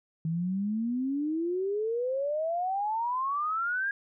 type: exponential sweep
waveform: sine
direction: up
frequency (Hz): 158.1 to 1641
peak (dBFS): -27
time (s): 0.25-3.91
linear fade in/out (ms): 2
effects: none